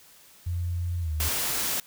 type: tone with pitch glide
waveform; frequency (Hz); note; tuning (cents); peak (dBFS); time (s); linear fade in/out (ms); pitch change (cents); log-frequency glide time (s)
sine; 87.1 to 77.15; F2 to D#2; -4 to -14; -26; 0.46-1.29; 10; -210; 1-1.12
type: noise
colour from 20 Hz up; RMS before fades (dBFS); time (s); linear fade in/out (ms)
white; -28; 1.2-1.8; 2
effects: white hiss -54 dBFS RMS until 1.86 s